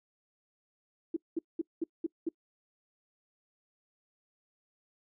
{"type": "tone bursts", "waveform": "sine", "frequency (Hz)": 329.6, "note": "E4", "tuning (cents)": 0, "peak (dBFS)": -28, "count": 6, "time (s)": [1.14, 2.29], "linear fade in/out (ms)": 5, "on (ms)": 25, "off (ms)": 200, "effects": ["noise-tail reverb RT60 0.1 s tail -24 dB re dry"]}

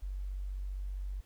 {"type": "tone", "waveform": "sine", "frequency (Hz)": 47.6, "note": "F#1", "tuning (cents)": 50, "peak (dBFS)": -35, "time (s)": [0.02, 1.21], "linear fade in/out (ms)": 10, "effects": ["pink hiss -67 dBFS RMS until 1.25 s"]}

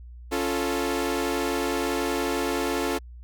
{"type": "chord", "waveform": "sawtooth", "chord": "Db augmented", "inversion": "none", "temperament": "equal", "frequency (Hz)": [277.2, 349.2, 440], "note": ["Db4", "F4", "A4"], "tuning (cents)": [0, 0, 0], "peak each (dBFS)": -25, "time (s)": [0.31, 2.99], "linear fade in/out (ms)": 20, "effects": ["added 60 Hz sine -40 dBFS peak until 3.23 s"]}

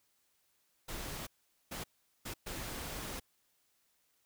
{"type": "noise bursts at uneven times", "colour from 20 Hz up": "pink", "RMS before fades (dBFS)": -42, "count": 4, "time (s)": [[0.88, 1.27], [1.71, 1.84], [2.25, 2.34], [2.46, 3.2]], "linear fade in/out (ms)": 10, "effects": ["white hiss -75 dBFS RMS until 4.25 s"]}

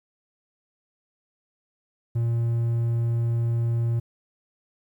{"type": "tone", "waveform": "triangle", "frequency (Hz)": 116.8, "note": "A#2", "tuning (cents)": 4, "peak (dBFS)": -19, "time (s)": [2.15, 4], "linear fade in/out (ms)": 10, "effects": ["10-bit"]}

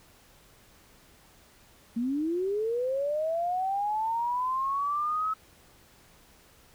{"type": "linear sweep", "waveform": "sine", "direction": "up", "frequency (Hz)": [224.7, 1297], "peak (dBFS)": -26, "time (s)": [1.96, 5.34], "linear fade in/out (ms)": 10, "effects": ["pink hiss -58 dBFS RMS until 6.74 s"]}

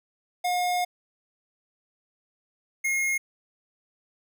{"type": "tone pair in turn", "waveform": "square", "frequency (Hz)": [717, 2149], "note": ["F5", "C7"], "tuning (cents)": [45, 46], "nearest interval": "octave + perfect fifth", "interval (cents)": 1901, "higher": "second", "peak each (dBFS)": -24, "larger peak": "neither", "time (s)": [[0.44, 0.85], [2.84, 3.18]], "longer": "first", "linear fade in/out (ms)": 10, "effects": []}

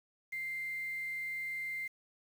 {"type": "tone with quantisation", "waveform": "sine", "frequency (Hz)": 2093, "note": "C7", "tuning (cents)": 0, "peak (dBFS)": -36, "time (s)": [0.32, 1.88], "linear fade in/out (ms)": 10, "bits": 9, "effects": []}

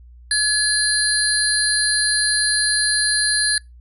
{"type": "tone cluster", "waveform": "sine", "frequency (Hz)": [1701, 4153, 4658, 9770], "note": ["G#6", "C8", "D8", "D#9"], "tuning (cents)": [41, -14, -15, -33], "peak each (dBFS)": [-20, -20, -26, -21], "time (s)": [0.31, 3.58], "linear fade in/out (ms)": 2, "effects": ["noise-tail reverb RT60 0.2 s tail -26 dB re dry", "added 60 Hz sine -41 dBFS peak until 3.8 s"]}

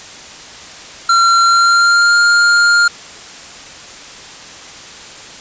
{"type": "tone with pitch glide", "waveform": "square", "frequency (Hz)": [1368, 1405.6], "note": ["F6", "F6"], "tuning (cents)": [-36, 11], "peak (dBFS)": -8, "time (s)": [1.09, 2.88], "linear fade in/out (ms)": 5, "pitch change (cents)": 47, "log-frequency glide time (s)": [1.41, 2.17], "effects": ["white hiss -33 dBFS RMS until 5.4 s", "resampled to 16000 Hz"]}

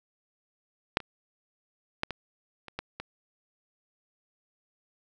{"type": "clicks", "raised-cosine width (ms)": 0.3, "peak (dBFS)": [-6, -26, -11, -18, -26, -17, -20], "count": 7, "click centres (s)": [0.971, 1.003, 2.034, 2.107, 2.683, 2.79, 3], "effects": []}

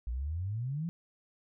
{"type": "exponential sweep", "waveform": "sine", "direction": "up", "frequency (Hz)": [56.1, 174.61], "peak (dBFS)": -32, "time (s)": [0.07, 0.89], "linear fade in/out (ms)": 0, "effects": []}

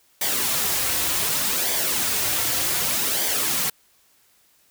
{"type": "noise with flanger", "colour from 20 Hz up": "white", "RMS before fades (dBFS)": -23, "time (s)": [0.21, 3.7], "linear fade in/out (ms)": 5, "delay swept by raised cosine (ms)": [0.73, 4.93], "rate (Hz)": 0.66, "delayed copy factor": -0.55, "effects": ["white hiss -60 dBFS RMS until 4.7 s"]}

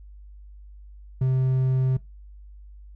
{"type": "tone", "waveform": "triangle", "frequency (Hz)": 130.3, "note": "C3", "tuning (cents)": -7, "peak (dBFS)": -17, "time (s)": [1.21, 1.97], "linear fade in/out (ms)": 5, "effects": ["noise-tail reverb RT60 0.2 s tail -21 dB re dry", "added 50 Hz sine -42 dBFS peak until 2.95 s"]}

